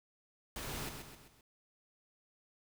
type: noise with echo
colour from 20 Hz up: pink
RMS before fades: -42 dBFS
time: 0.56-0.89 s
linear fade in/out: 2 ms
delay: 130 ms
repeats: 4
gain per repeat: -6 dB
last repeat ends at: 1.41 s
effects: none